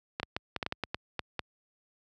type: clicks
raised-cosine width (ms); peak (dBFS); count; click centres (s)
0.3; -15; 11; 0.199 / 0.231 / 0.365 / 0.563 / 0.628 / 0.664 / 0.724 / 0.837 / 0.945 / 1.193 / 1.393
effects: high-pass 60 Hz 12 dB/octave